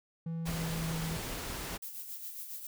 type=tone with pitch glide; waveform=triangle; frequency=164.81 to 162.73 Hz; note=E3 to E3; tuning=0 to -22 cents; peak=-32 dBFS; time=0.26-1.17 s; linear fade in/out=5 ms; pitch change=-22 cents; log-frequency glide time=0.48-0.85 s
type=noise; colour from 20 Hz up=pink; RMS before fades=-39 dBFS; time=0.45-1.78 s; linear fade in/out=20 ms
type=noise with tremolo; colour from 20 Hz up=violet; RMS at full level=-41 dBFS; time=1.82-2.67 s; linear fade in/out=5 ms; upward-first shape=sine; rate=7.3 Hz; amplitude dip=50%
effects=none